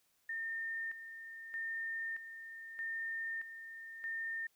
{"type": "tone with tremolo", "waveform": "sine", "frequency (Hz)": 1816, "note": "A#6", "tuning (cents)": -46, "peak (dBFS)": -37, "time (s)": [0.29, 4.47], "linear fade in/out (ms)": 5, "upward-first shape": "square", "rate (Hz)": 0.8, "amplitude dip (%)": 65, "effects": ["white hiss -75 dBFS RMS until 4.55 s"]}